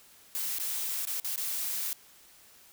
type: noise with dropouts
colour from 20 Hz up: blue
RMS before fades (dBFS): -33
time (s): 0.35-1.93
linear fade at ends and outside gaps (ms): 0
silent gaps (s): 0.585-0.599 / 1.052-1.072 / 1.199-1.246 / 1.359-1.378
effects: white hiss -57 dBFS RMS until 2.72 s